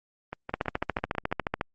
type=two click trains; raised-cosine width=0.5 ms; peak=-11 / -19 dBFS; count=16 / 7; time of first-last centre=0.54-1.611 / 0.33-1.315 s; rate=14 / 6.09 Hz; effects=Opus 32 kbps